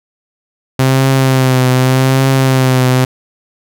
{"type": "tone with vibrato", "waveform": "sawtooth", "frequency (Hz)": 130.81, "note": "C3", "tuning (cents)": 0, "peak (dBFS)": -4, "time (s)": [0.79, 3.05], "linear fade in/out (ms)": 5, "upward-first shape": "triangle", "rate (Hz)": 0.84, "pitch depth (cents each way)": 47, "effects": []}